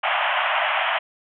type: band-pass noise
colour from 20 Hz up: pink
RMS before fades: -22 dBFS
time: 0.03-0.99 s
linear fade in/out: 10 ms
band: 610 to 3200 Hz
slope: 96 dB/octave
effects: none